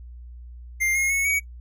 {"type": "tone with pitch steps", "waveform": "square", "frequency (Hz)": [2100, 2150, 2202, 2255], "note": ["C7", "C7", "C#7", "C#7"], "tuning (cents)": [6, 47, -12, 29], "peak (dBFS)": -21, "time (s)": [0.8, 1.4], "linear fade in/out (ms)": 20, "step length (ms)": 150, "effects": ["noise-tail reverb RT60 0.1 s tail -19 dB re dry", "added 60 Hz sine -38 dBFS peak until 1.6 s"]}